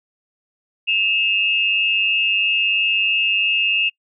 sine tone pair together, 2601 / 2802 Hz, E7 / F7, -24 / +5 cents, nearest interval minor second, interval 129 cents, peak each -18 dBFS, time 0.87-3.9 s, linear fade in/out 20 ms, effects noise-tail reverb RT60 0.1 s tail -26 dB re dry

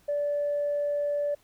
sine tone, 581 Hz, D5, 19 cents flat, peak -24 dBFS, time 0.08-1.35 s, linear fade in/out 10 ms, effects tanh soft clip ceiling -21 dBFS + pink hiss -63 dBFS RMS until 1.43 s

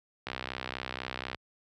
click train, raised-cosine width 0.3 ms, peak -18 dBFS, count 70, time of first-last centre 0.27-1.346 s, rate 64.1 Hz, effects high-pass 60 Hz 12 dB/octave

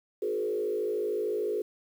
sine tone with frequency modulation, 424.5 Hz, G#4, 38 cents sharp, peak -27 dBFS, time 0.22-1.62 s, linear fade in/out 5 ms, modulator 53.4 Hz, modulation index 1.1, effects 9-bit

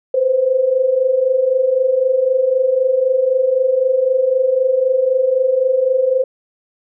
sine tone pair together, 499.4 / 523.3 Hz, B4 / C5, +19 / 0 cents, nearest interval minor second, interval 81 cents, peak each -18 / -13 dBFS, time 0.14-6.24 s, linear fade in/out 5 ms, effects none

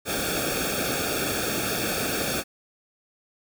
pink noise with comb filter, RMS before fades -27 dBFS, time 0.05-2.44 s, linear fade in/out 50 ms, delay 1 ms, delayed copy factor -0.95, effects none

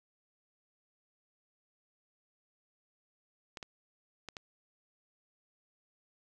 clicks, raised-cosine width 0.2 ms, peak -25 dBFS, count 4, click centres 3.572 / 3.628 / 4.287 / 4.368 s, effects none

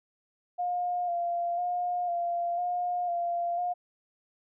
sine tone with vibrato, 702 Hz, F5, 9 cents sharp, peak -27 dBFS, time 0.58-3.74 s, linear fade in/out 20 ms, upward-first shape square, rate 1 Hz, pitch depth 25 cents each way, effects none

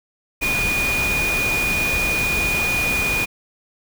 sine tone in noise, 2453 Hz, D#7, 25 cents flat, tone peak -19 dBFS, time 0.41-3.26 s, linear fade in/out 20 ms, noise pink, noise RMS -25 dBFS, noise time 0.41-3.26 s, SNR +3 dB, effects none

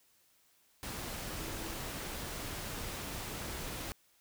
sine tone in noise, 326.7 Hz, E4, 15 cents flat, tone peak -47 dBFS, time 1.4-1.74 s, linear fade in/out 0 ms, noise pink, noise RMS -41 dBFS, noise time 0.83-3.92 s, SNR -9 dB, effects white hiss -69 dBFS RMS until 4.2 s

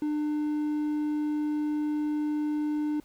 triangle tone, 300 Hz, D4, 37 cents sharp, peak -24 dBFS, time 0.02-3 s, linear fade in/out 2 ms, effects pink hiss -61 dBFS RMS until 3.04 s

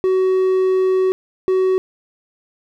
triangle tone bursts at uneven times, 375.2 Hz, F#4, 24 cents sharp, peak -11 dBFS, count 2, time 0.04-1.12 / 1.48-1.78 s, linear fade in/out 0 ms, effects none

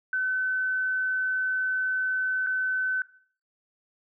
sine tone with dropouts, 1518 Hz, F#6, 44 cents sharp, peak -24 dBFS, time 0.13-3.02 s, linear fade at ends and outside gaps 2 ms, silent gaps 2.465-2.469 s, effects noise-tail reverb RT60 0.5 s tail -18 dB re dry

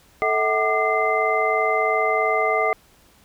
sine tone cluster, 439.9 / 645 / 748 / 1195 / 2070 Hz, A4 / E5 / F#5 / D6 / C7, 0 / -38 / +19 / +30 / -19 cents, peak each -24 dBFS, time 0.22-2.73 s, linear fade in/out 0 ms, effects pink hiss -55 dBFS RMS until 3.24 s

